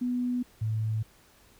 sine tone pair in turn, 246.9 / 109.7 Hz, B3 / A2, 0 / -5 cents, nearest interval octave + major second, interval 1405 cents, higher first, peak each -26 dBFS, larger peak neither, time 0.01-0.43 / 0.61-1.03 s, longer neither, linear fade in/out 10 ms, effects pink hiss -59 dBFS RMS until 1.59 s

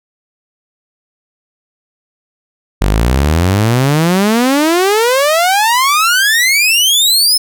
sawtooth exponential sweep, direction up, 46.25 to 5300 Hz, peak -5 dBFS, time 2.81-7.38 s, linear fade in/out 10 ms, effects none

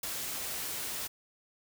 white noise with ADSR envelope, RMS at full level -34 dBFS, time 0.03-1.08 s, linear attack 5 ms, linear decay 4 ms, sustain -3 dB, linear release 18 ms, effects none

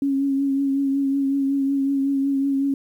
sine tone with vibrato, 275.1 Hz, C#4, 13 cents flat, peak -18 dBFS, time 0.02-2.74 s, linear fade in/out 2 ms, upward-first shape triangle, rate 5.4 Hz, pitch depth 32 cents each way, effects 9-bit

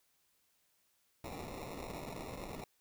white noise with sample-and-hold, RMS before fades -45 dBFS, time 1.24-2.64 s, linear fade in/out 2 ms, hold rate 1575 Hz, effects white hiss -75 dBFS RMS until 2.8 s

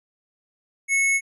sine tone with sample-and-hold, 2196 Hz, C#7, 17 cents flat, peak -17 dBFS, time 0.88-1.21 s, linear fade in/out 50 ms, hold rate 8820 Hz, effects resampled to 32000 Hz

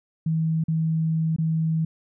sine tone with dropouts, 160.7 Hz, E3, 44 cents flat, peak -20 dBFS, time 0.26-1.85 s, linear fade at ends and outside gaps 5 ms, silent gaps 0.639-0.682 / 1.363-1.384 s, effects none

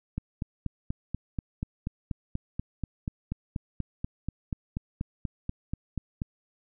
click train, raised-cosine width 5 ms, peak -18 dBFS, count 26, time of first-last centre 0.18-6.219 s, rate 4.14 Hz, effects none

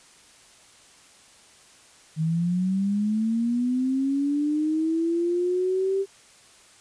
sine linear sweep, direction up, 155.56 to 394 Hz, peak -21 dBFS, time 2.16-6.06 s, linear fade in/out 50 ms, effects white hiss -53 dBFS RMS until 6.8 s + resampled to 22050 Hz

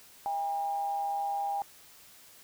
sine tone with amplitude modulation, 804 Hz, G5, 44 cents sharp, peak -27 dBFS, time 0.26-1.62 s, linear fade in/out 0 ms, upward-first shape sine, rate 158 Hz, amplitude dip 45%, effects white hiss -55 dBFS RMS until 2.43 s

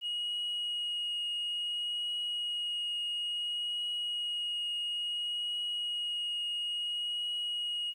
sine tone with vibrato, 2887 Hz, F#7, 43 cents flat, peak -30 dBFS, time 0.01-7.94 s, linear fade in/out 50 ms, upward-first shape triangle, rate 0.58 Hz, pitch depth 10 cents each way, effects tanh soft clip ceiling -30 dBFS + 11-bit

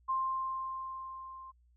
sine tone with level ramp, 1053 Hz, C6, 11 cents sharp, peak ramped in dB -28 to -46 dBFS, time 0.08-1.52 s, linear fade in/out 20 ms, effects added 60 Hz sine -63 dBFS peak until 1.76 s

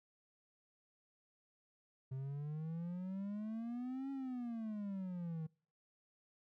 triangle exponential two-way sweep, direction up then down, 130 to 275.9 to 156.1 Hz, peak -38 dBFS, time 2.11-5.47 s, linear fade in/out 10 ms, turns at 4.11 s, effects noise-tail reverb RT60 0.5 s tail -26 dB re dry

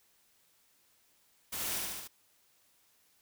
white noise with echo, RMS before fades -38 dBFS, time 1.52-1.79 s, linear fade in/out 10 ms, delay 72 ms, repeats 4, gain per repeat -2 dB, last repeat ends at 2.078 s, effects white hiss -69 dBFS RMS until 3.21 s

